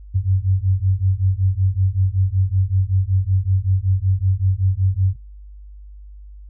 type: beating tone pair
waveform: sine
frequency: 92.5 / 97.8 Hz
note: F#2 / G2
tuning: 0 / -4 cents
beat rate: 5.3 Hz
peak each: -18 dBFS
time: 0.14-5.16 s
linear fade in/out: 20 ms
effects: noise-tail reverb RT60 0.3 s tail -23 dB re dry + added 50 Hz sine -36 dBFS peak until 6.49 s